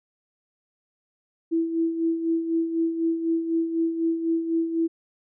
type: tone with tremolo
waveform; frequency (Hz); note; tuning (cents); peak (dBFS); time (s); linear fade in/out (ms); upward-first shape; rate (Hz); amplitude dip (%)
sine; 329.6; E4; 0; -19; 1.51-4.88; 20; sine; 4; 60
effects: none